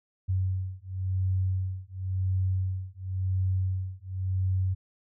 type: beating tone pair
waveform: sine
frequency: 93.3 / 94.24 Hz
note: F#2 / F#2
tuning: +15 / +32 cents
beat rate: 0.94 Hz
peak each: -29 dBFS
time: 0.28-4.75 s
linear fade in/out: 20 ms
effects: none

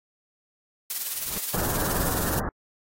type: noise with tremolo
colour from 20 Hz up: blue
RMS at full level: -27 dBFS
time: 0.9-2.39 s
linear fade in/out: 2 ms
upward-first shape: triangle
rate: 19 Hz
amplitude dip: 60%
type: noise with exponential growth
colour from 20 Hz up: pink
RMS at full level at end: -33 dBFS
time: 1.06-1.38 s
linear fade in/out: 0 ms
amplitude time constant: 68 ms
type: low-pass noise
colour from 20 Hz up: pink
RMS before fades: -29 dBFS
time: 1.54-2.49 s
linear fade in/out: 2 ms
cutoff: 1800 Hz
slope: 96 dB/octave
effects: AAC 48 kbps

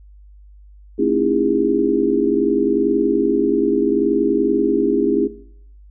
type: tone cluster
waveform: sine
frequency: 224.1 / 273.3 / 315.1 / 335.8 / 406.2 Hz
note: A3 / C#4 / D#4 / E4 / G#4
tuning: +32 / -24 / +22 / +32 / -38 cents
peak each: -24 / -20 / -22 / -20 / -19 dBFS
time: 0.98-5.28 s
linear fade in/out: 20 ms
effects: noise-tail reverb RT60 0.7 s tail -18 dB re dry + added 50 Hz sine -41 dBFS peak until 5.9 s

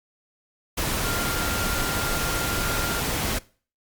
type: tone in noise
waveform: sine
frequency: 1395 Hz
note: F6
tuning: 2 cents flat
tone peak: -31 dBFS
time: 1.04-3.01 s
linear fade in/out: 10 ms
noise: pink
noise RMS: -26 dBFS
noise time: 0.77-3.39 s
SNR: -8 dB
effects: noise-tail reverb RT60 0.4 s tail -21 dB re dry + Opus 48 kbps

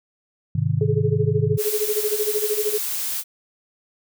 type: chord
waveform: sine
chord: Ab major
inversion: none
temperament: just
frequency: 103.83 / 129.78 / 155.74 Hz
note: Ab2 / C3 / Eb3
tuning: 0 / -14 / +2 cents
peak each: -23 / -22 / -23 dBFS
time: 0.55-1.58 s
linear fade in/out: 5 ms
type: tone with tremolo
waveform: sine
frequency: 423.2 Hz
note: G#4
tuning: 33 cents sharp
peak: -18 dBFS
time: 0.81-2.78 s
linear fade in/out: 2 ms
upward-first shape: sine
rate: 13 Hz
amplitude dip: 90%
type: noise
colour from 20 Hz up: blue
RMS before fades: -26 dBFS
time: 1.57-3.24 s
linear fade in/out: 50 ms
effects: none

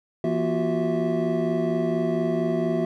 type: tone cluster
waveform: triangle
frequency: 168 / 238.7 / 352 / 376.3 / 656 Hz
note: E3 / A#3 / F4 / F#4 / E5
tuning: +33 / +41 / +14 / +29 / -9 cents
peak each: -26 dBFS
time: 0.24-2.85 s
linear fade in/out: 2 ms
effects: none

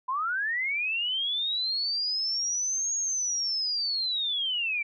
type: linear two-way sweep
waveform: sine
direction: up then down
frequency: 987.8 to 6645 to 2294 Hz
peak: -26 dBFS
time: 0.08-4.83 s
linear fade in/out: 10 ms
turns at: 2.95 s
effects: none

